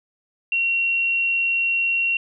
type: tone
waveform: sine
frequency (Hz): 2739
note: F7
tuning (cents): -34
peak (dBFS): -18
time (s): 0.52-2.17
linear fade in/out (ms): 2
effects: none